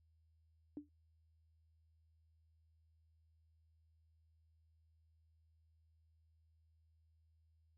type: tone with exponential decay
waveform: sine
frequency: 293.7 Hz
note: D4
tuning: in tune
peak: -40 dBFS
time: 0.77-0.89 s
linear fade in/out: 1 ms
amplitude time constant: 25 ms
effects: added 80 Hz sine -70 dBFS peak until 7.77 s